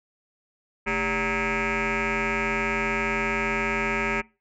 sine tone with frequency modulation, 1284 Hz, E6, 46 cents flat, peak -21 dBFS, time 0.86-4.22 s, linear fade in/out 20 ms, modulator 177 Hz, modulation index 6.8, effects noise-tail reverb RT60 0.3 s tail -24 dB re dry + tanh soft clip ceiling -21 dBFS

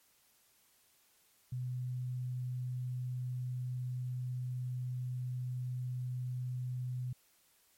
sine tone, 125.7 Hz, B2, 31 cents sharp, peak -35 dBFS, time 1.52-7.13 s, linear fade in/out 5 ms, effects white hiss -69 dBFS RMS until 7.77 s + MP3 64 kbps

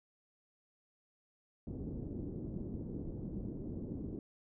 white low-pass noise, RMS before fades -42 dBFS, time 1.67-4.19 s, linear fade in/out 2 ms, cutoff 330 Hz, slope 24 dB/octave, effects none

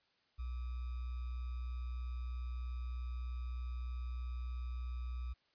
sine tone with sample-and-hold, 61.6 Hz, B1, 4 cents flat, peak -38 dBFS, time 0.38-5.34 s, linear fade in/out 20 ms, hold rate 1225 Hz, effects white hiss -75 dBFS RMS until 5.54 s + resampled to 11025 Hz

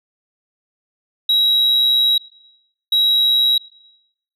sine tone bursts at uneven times, 3857 Hz, B7, 42 cents flat, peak -9 dBFS, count 2, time 1.29-2.18 / 2.92-3.58 s, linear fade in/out 5 ms, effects noise-tail reverb RT60 0.8 s tail -21 dB re dry + tanh soft clip ceiling -11 dBFS

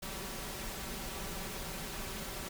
pink noise with comb filter, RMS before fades -41 dBFS, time 0.02-2.49 s, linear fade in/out 10 ms, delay 5.2 ms, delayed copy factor +0.5, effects none

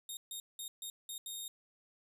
15% pulse tone bursts at uneven times, 3700 Hz, A#7, 14 cents flat, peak -34 dBFS, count 6, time 0.09-0.17 / 0.31-0.4 / 0.59-0.68 / 0.82-0.9 / 1.09-1.18 / 1.26-1.48 s, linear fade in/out 2 ms, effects none

